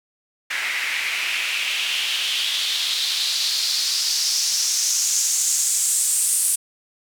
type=noise with band-pass filter sweep; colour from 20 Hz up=white; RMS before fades=-22 dBFS; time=0.5-6.56 s; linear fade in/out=10 ms; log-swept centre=2000 to 9200 Hz; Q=3.4; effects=none